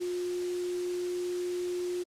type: tone in noise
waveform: sine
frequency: 356.9 Hz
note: F4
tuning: 38 cents sharp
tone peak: -30 dBFS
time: 0-2.04 s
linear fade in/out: 20 ms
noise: white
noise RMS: -45 dBFS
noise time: 0-2.04 s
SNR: +12 dB
effects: low-pass 8000 Hz 12 dB/octave + Opus 48 kbps